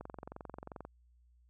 click train, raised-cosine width 1 ms, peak -30 dBFS, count 20, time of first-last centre 0.01-0.851 s, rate 22.6 Hz, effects added 60 Hz sine -63 dBFS peak until 1.49 s

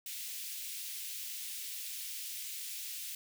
white high-pass noise, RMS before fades -42 dBFS, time 0.06-3.15 s, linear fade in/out 2 ms, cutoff 2300 Hz, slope 24 dB/octave, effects none

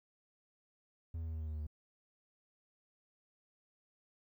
triangle tone with pitch steps, 82.41 / 81.42 / 80.43 / 79.46 / 78.51 / 77.56 / 76.63 / 75.7 Hz, E2 / E2 / E2 / D#2 / D#2 / D#2 / D#2 / D#2, 0 / -21 / -42 / +37 / +16 / -5 / -26 / -47 cents, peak -36 dBFS, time 1.14-1.668 s, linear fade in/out 5 ms, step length 66 ms, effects 13-bit

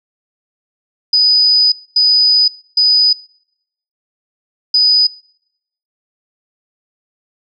sine tone bursts at uneven times, 4978 Hz, D#8, in tune, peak -7 dBFS, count 4, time 1.13-1.72 / 1.96-2.48 / 2.77-3.13 / 4.74-5.07 s, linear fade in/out 5 ms, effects noise-tail reverb RT60 0.8 s tail -25 dB re dry

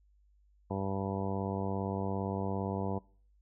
harmonic tone, 97.5 Hz, G2, 9 cents flat, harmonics 1 / 2 / 3 / 4 / 5 / 6 / 7 / 8 / 9 / 10, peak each -37 / -37 / -42 / -41 / -41 / -46 / -43 / -48 / -44 / -46 dBFS, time 0.7-2.99 s, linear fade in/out 10 ms, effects noise-tail reverb RT60 0.5 s tail -24 dB re dry + added 50 Hz sine -63 dBFS peak until 3.41 s

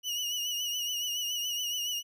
30% pulse tone with vibrato, 2913 Hz, F#7, 28 cents flat, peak -28 dBFS, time 0.03-2.03 s, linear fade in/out 50 ms, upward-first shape triangle, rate 7.1 Hz, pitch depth 65 cents each way, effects none

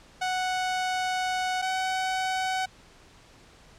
sawtooth tone pair in turn, 740 / 751.6 Hz, F#5 / F#5, 0 / +27 cents, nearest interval unison, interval 27 cents, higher second, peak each -22 dBFS, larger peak neither, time 0.21-1.62 / 1.62-2.66 s, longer first, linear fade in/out 10 ms, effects pink hiss -54 dBFS RMS until 3.78 s + low-pass 7000 Hz 12 dB/octave

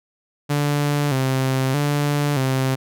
sawtooth tone with vibrato, 138.59 Hz, C#3, in tune, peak -14 dBFS, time 0.49-2.76 s, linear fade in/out 20 ms, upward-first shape square, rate 0.8 Hz, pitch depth 84 cents each way, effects none

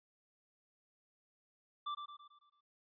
square tone with echo, 1174 Hz, D6, 1 cent flat, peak -38 dBFS, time 1.86-1.95 s, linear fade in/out 10 ms, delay 110 ms, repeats 6, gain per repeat -6 dB, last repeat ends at 2.61 s, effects resampled to 11025 Hz

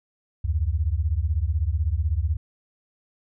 sine beating tone pair, 71.4 / 87.4 Hz, D2 / F2, -48 / +2 cents, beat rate 16 Hz, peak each -23 / -24 dBFS, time 0.44-2.37 s, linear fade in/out 10 ms, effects none

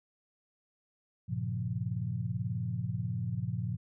sine chord, G half-diminished seventh, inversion none, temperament equal with one note detuned, 98 / 116.54 / 136.92 / 174.61 Hz, G2 / Bb2 / Db3 / F3, 0 / 0 / -21 / 0 cents, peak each -39 / -34 / -39 / -38 dBFS, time 1.28-3.77 s, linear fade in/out 20 ms, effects none

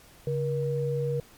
sine tone pair together, 140.35 / 476.2 Hz, C#3 / A#4, +22 / +37 cents, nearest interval octave + major sixth, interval 2115 cents, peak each -28 dBFS, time 0.27-1.2 s, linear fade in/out 2 ms, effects pink hiss -54 dBFS RMS until 1.37 s + MP3 96 kbps

